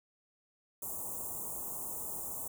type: band-stop noise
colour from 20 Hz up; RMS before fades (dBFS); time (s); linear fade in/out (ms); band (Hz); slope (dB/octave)
white; -40; 0.82-2.48; 5; 1100 to 7100; 48
effects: none